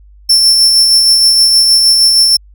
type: tone with tremolo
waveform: 40% pulse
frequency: 5380 Hz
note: E8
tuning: 34 cents sharp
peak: -3 dBFS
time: 0.29-2.37 s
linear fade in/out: 10 ms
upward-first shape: sine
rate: 6.4 Hz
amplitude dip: 30%
effects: added 50 Hz sine -37 dBFS peak until 2.54 s